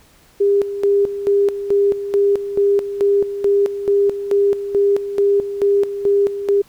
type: tone with tremolo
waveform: sine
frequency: 401.8 Hz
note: G4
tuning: 43 cents sharp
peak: -11 dBFS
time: 0.4-6.62 s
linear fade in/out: 10 ms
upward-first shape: square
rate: 2.3 Hz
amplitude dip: 70%
effects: pink hiss -51 dBFS RMS until 6.68 s